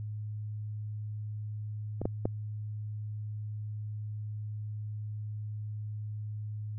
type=clicks; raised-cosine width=2 ms; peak=-20 / -15 / -15 dBFS; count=3; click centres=2.016 / 2.055 / 2.255 s; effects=added 106 Hz sine -35 dBFS peak until 6.78 s